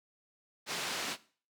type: band-pass noise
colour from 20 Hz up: white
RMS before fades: -37 dBFS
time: 0.66-1.17 s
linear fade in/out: 50 ms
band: 170 to 4700 Hz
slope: 12 dB/octave
effects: noise-tail reverb RT60 0.4 s tail -17 dB re dry